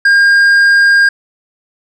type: tone with tanh clipping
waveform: sine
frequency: 1612 Hz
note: G6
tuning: 48 cents sharp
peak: -6 dBFS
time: 0.05-1.09 s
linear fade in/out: 5 ms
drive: 6 dB
effects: none